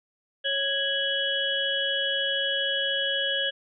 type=harmonic tone with a mistuned harmonic; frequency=552 Hz; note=C#5; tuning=7 cents flat; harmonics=1 / 3 / 5 / 6; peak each=-32 / -29 / -29 / -29 dBFS; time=0.44-3.51 s; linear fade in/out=20 ms; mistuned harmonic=5; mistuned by=+130 cents; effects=none